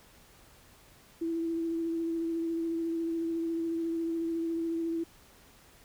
sine tone with vibrato, 331 Hz, E4, 7 cents sharp, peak -29 dBFS, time 1.21-5.04 s, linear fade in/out 10 ms, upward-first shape triangle, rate 14 Hz, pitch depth 21 cents each way, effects pink hiss -58 dBFS RMS until 5.84 s

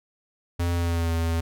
square tone with pitch glide, 86.3 to 82.83 Hz, F2 to E2, -20 to +9 cents, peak -23 dBFS, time 0.59-1.41 s, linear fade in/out 10 ms, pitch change -71 cents, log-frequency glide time 0.74-1.12 s, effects none

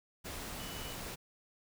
sine tone in noise, 2960 Hz, F#7, in tune, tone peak -50 dBFS, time 0.58-0.95 s, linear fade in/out 20 ms, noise pink, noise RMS -43 dBFS, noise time 0.24-1.16 s, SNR -10 dB, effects none

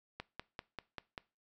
click train, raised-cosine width 0.3 ms, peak -25 dBFS, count 6, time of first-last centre 0.2-1.178 s, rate 5.11 Hz, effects noise-tail reverb RT60 0.3 s tail -21 dB re dry

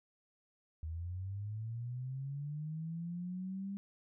sine linear sweep, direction up, 77.7 to 200 Hz, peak -38 dBFS, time 0.83-3.77 s, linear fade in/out 0 ms, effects none

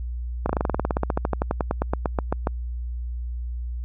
slowing click train, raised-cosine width 1 ms, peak -8 dBFS, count 27, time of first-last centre 0.46-2.471 s, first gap 34 ms, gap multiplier 1.06, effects added 60 Hz sine -27 dBFS peak until 3.84 s

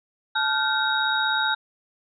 sine tone cluster, 872 / 1407 / 1543 / 3773 Hz, A5 / F6 / G6 / A#7, -16 / +12 / -28 / +20 cents, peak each -26 dBFS, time 0.35-1.55 s, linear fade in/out 10 ms, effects none

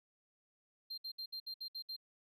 triangle tone bursts, 4176 Hz, C8, 4 cents flat, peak -40 dBFS, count 8, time 0.9-1.965 s, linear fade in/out 10 ms, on 78 ms, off 63 ms, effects none

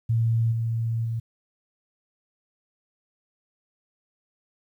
sine tone with level steps, 114.4 Hz, A#2, 32 cents flat, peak -19 / -23 / -25 dBFS, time 0.09-1.2 s, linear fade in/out 10 ms, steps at 0.51 / 1.04 s, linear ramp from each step 20 ms, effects 10-bit

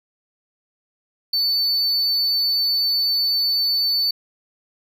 triangle tone, 4504 Hz, C#8, 27 cents sharp, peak -16 dBFS, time 1.33-4.11 s, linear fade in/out 5 ms, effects none

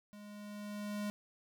square tone with level ramp, 207.1 Hz, G#3, 5 cents flat, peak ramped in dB -51 to -36 dBFS, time 0.13-1.1 s, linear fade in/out 0 ms, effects none

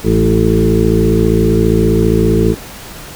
harmonic tone with a mistuned harmonic, 55 Hz, A1, in tune, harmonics 1 / 2 / 3 / 4 / 6 / 7 / 8, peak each -16 / -16 / -16 / -16 / -16 / -16 / -16 dBFS, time 0.03-2.56 s, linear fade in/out 50 ms, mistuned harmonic 3, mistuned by +25 cents, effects pink hiss -31 dBFS RMS until 3.15 s

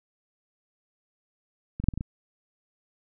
clicks, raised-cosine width 5 ms, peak -20 / -18 / -6 / -25 / -18 / -19 dBFS, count 6, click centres 1.8 / 1.84 / 1.886 / 1.938 / 1.976 / 2.009 s, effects none

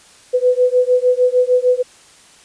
sine beating tone pair, 496.6 / 503.2 Hz, B4 / B4, +9 / +32 cents, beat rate 6.6 Hz, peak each -14 dBFS, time 0.33-1.83 s, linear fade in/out 20 ms, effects white hiss -46 dBFS RMS until 2.44 s + resampled to 22050 Hz

